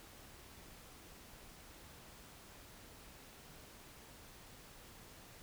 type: silence
effects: pink hiss -57 dBFS RMS until 5.42 s